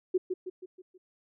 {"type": "tone with echo", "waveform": "sine", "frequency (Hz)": 368.5, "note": "F#4", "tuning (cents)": -7, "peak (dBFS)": -22, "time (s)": [0.14, 0.18], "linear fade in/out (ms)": 10, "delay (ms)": 160, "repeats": 5, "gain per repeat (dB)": -6, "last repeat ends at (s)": 0.98, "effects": []}